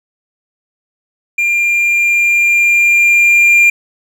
triangle tone with level ramp, 2394 Hz, D7, 33 cents sharp, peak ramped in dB -9 to -3 dBFS, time 1.38-3.7 s, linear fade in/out 5 ms, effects none

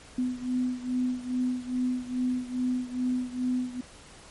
sine beating tone pair, 250.6 / 253 Hz, B3 / B3, +25 / +42 cents, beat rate 2.4 Hz, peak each -28 / -31 dBFS, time 0.18-3.81 s, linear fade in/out 5 ms, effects pink hiss -50 dBFS RMS until 4.3 s + MP3 48 kbps

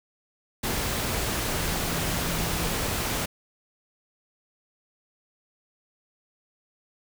sine tone in noise, 167.2 Hz, E3, 25 cents sharp, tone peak -34 dBFS, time 1.55-2.73 s, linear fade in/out 10 ms, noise pink, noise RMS -28 dBFS, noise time 0.63-3.26 s, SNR -9 dB, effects none

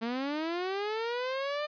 sawtooth linear sweep, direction up, 222.1 to 605 Hz, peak -27 dBFS, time 0.01-1.67 s, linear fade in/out 20 ms, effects resampled to 11025 Hz

